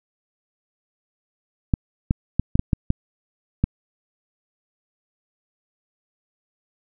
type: clicks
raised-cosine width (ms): 5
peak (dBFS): -5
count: 8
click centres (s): 1.738 / 2.109 / 2.396 / 2.555 / 2.594 / 2.732 / 2.904 / 3.64
effects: none